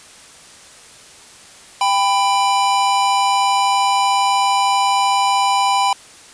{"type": "tone pair together", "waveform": "square", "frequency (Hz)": [792, 995.1], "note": ["G5", "B5"], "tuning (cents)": [18, 13], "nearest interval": "major third", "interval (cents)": 395, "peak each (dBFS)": -17, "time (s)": [1.81, 5.93], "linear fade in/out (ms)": 2, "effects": ["white hiss -42 dBFS RMS until 6.33 s", "resampled to 22050 Hz"]}